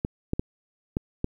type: clicks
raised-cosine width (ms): 3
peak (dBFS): -12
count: 5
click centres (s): 0.049 / 0.334 / 0.395 / 0.969 / 1.244
effects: 9-bit